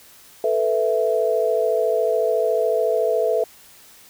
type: chord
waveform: sine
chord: A suspended second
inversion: none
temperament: equal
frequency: 440 / 493.9 / 659.3 Hz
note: A4 / B4 / E5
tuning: 0 / 0 / 0 cents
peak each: -21 / -22 / -21 dBFS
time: 0.44-3.44 s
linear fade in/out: 2 ms
effects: white hiss -48 dBFS RMS until 4.09 s